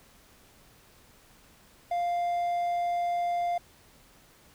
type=tone; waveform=triangle; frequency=698.5 Hz; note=F5; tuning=in tune; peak=-24 dBFS; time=1.91-3.58 s; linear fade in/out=5 ms; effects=pink hiss -58 dBFS RMS until 4.54 s